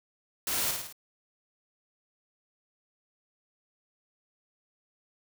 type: noise with echo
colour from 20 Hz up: white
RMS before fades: -31 dBFS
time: 0.47-0.71 s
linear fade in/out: 2 ms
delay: 54 ms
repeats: 4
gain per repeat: -4 dB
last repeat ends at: 0.926 s
effects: none